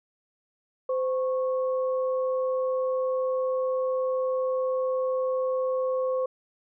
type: tone pair together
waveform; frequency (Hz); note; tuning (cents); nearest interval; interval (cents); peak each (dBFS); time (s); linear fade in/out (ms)
sine; 515.8 / 1100; C5 / C#6; -25 / -14; octave + minor second; 1311; -24 / -35; 0.89-6.26; 5
effects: none